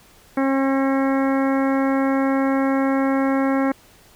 harmonic tone with a mistuned harmonic, 270 Hz, C#4, 45 cents flat, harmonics 1 / 2 / 3 / 4 / 5 / 6 / 7 / 8, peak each -18 / -24 / -28 / -30 / -32 / -34 / -35 / -36 dBFS, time 0.37-3.72 s, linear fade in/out 5 ms, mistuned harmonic 8, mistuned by +25 cents, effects pink hiss -51 dBFS RMS until 4.15 s

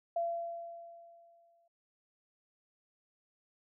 sine tone with exponential decay, 680 Hz, F5, 46 cents flat, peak -29 dBFS, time 0.16-1.68 s, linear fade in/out 5 ms, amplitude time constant 330 ms, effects none

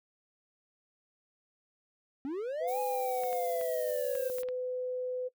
triangle linear two-way sweep, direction up then down, 257.9 to 832 to 522 Hz, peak -31 dBFS, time 2.25-4.3 s, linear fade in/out 0 ms, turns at 2.79 s
sine tone, 504 Hz, B4, 35 cents sharp, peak -32 dBFS, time 2.6-5.29 s, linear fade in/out 20 ms
violet noise, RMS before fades -44 dBFS, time 2.67-4.43 s, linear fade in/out 20 ms
clicks, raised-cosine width 0.3 ms, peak -31 dBFS, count 7, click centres 3.236 / 3.329 / 3.612 / 4.153 / 4.384 / 4.433 / 4.487 s
effects noise-tail reverb RT60 0.1 s tail -20 dB re dry

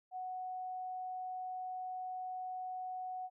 sine tone, 740 Hz, F#5, in tune, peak -39 dBFS, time 0.11-3.3 s, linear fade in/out 50 ms, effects none

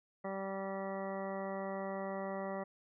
harmonic tone with a mistuned harmonic, 193.9 Hz, G3, 19 cents flat, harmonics 1 / 2 / 3 / 4 / 5 / 6 / 7 / 9 / 10, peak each -43 / -45 / -41 / -46 / -50 / -49 / -55 / -60 / -51 dBFS, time 0.24-2.64 s, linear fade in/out 10 ms, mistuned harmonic 7, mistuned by +18 cents, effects none

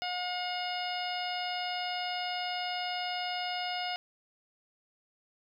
harmonic tone, 720 Hz, F#5, 47 cents flat, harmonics 1 / 2 / 3 / 4 / 5 / 6 / 7, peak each -35 / -42 / -41 / -39 / -45 / -46 / -42 dBFS, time 0.02-3.96 s, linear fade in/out 0 ms, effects 11-bit

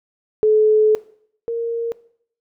sine tone pair in turn, 430.2 / 464 Hz, A4 / A#4, -39 / -8 cents, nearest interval minor second, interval 131 cents, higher second, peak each -11 / -20 dBFS, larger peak first, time 0.43-0.95 / 1.48-1.92 s, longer first, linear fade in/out 0 ms, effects noise-tail reverb RT60 0.6 s tail -19 dB re dry

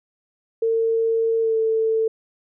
sine tone with pitch glide, 452.9 to 444.9 Hz, A#4 to A4, -50 to +19 cents, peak -17 dBFS, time 0.62-2.08 s, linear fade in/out 5 ms, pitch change -31 cents, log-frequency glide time 1.41-1.56 s, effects none

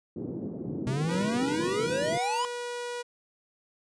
white band-pass noise, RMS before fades -35 dBFS, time 0.16-2.18 s, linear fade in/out 5 ms, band 120 to 360 Hz, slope 24 dB/octave
square exponential sweep, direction up, 125.3 to 1025 Hz, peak -28 dBFS, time 0.87-2.45 s, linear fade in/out 0 ms
sawtooth tone, 484.2 Hz, B4, 34 cents flat, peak -29 dBFS, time 1.08-3.03 s, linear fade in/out 20 ms
effects resampled to 22050 Hz

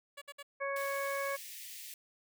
10% pulse tone bursts, 568 Hz, C#5, 42 cents sharp, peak -36 dBFS, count 3, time 0.17-0.429 s, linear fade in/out 10 ms, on 47 ms, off 59 ms
harmonic tone, 554.4 Hz, C#5, in tune, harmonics 1 / 2 / 3 / 4, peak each -36 / -39 / -41 / -42 dBFS, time 0.6-1.37 s, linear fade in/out 20 ms
white high-pass noise, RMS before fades -47 dBFS, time 0.76-1.94 s, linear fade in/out 2 ms, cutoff 1800 Hz, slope 96 dB/octave
effects none

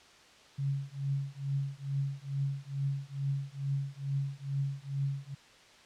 sine tone with tremolo, 138.6 Hz, C#3, in tune, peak -27 dBFS, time 0.58-5.35 s, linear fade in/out 10 ms, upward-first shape triangle, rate 2.3 Hz, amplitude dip 100%, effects white hiss -57 dBFS RMS until 5.85 s + low-pass 5000 Hz 12 dB/octave

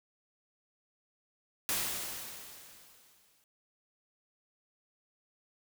white noise with exponential decay, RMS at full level -31 dBFS, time 1.69-3.44 s, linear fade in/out 1 ms, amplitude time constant 380 ms, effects none

